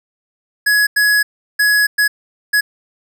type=tone bursts at uneven times; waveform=square; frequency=1681 Hz; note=G#6; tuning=20 cents sharp; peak=-11 dBFS; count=5; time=0.66-0.87 / 0.96-1.23 / 1.59-1.87 / 1.98-2.08 / 2.53-2.61 s; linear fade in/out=10 ms; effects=none